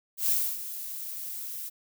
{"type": "noise with ADSR envelope", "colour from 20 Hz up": "violet", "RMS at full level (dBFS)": -24, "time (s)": [0.17, 1.7], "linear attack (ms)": 120, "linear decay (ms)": 280, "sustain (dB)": -13, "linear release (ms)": 24, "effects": []}